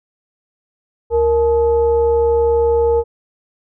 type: tone with frequency modulation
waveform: sine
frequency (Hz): 466.2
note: A#4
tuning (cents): 0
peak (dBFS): -11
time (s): 1.1-3.04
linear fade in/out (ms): 50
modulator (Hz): 397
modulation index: 0.51
effects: none